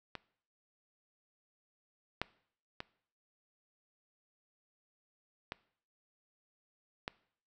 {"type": "clicks", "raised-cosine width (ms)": 0.3, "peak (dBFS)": [-24, -16, -23, -22, -20], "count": 5, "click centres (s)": [0.153, 2.216, 2.804, 5.521, 7.079], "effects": ["noise-tail reverb RT60 0.6 s tail -21 dB re dry"]}